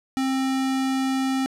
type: tone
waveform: square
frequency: 264.9 Hz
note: C4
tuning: 22 cents sharp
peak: -22 dBFS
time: 0.17-1.46 s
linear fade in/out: 0 ms
effects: low-pass 10000 Hz 12 dB/octave